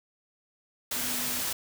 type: tone in noise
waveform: sine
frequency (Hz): 246.9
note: B3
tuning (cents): 0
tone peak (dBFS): -41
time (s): 0.96-1.4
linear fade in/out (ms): 5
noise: white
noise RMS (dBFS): -31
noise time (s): 0.91-1.53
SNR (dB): -13
effects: none